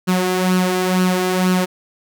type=tone with flanger; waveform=sawtooth; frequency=183.6 Hz; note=F#3; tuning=13 cents flat; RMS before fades=-17 dBFS; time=0.07-1.66 s; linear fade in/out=20 ms; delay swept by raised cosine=0.69 to 2.99 ms; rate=2.1 Hz; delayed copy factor=+0.55; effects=none

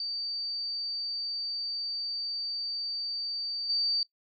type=tone with level steps; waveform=sine; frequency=4618 Hz; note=D8; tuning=30 cents flat; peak=-31 / -25 dBFS; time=0-4.03 s; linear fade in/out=2 ms; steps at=3.69 s; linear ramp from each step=10 ms; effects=noise-tail reverb RT60 0.1 s tail -19 dB re dry

